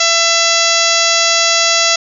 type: harmonic tone with a mistuned harmonic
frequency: 670 Hz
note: E5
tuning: 28 cents sharp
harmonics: 1 / 2 / 3 / 4 / 5 / 6 / 7 / 8 / 9 / 10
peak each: -19 / -19 / -19 / -19 / -19 / -19 / -19 / -19 / -19 / -19 dBFS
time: 0-1.96 s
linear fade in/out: 5 ms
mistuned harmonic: 9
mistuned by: -25 cents
effects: none